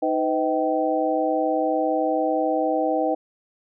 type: tone cluster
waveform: sine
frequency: 312.2 / 504 / 635 / 773 Hz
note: D#4 / B4 / D#5 / G5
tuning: +6 / +35 / +35 / -24 cents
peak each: -25 dBFS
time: 0.02-3.15 s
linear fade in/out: 10 ms
effects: none